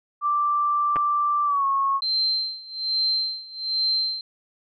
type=tone with pitch glide; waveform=sine; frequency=1174.7 to 1096 Hz; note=D6 to C#6; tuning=0 to -20 cents; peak=-19 dBFS; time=0.21-2.01 s; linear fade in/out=50 ms; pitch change=-120 cents; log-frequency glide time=1.45-1.65 s
type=clicks; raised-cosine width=0.5 ms; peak=-15 dBFS; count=2; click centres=0.959 / 0.966 s
type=tone with tremolo; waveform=sine; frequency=4124 Hz; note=C8; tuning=26 cents flat; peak=-19 dBFS; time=2.02-4.21 s; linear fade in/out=2 ms; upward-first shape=sine; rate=1.2 Hz; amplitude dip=90%
effects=none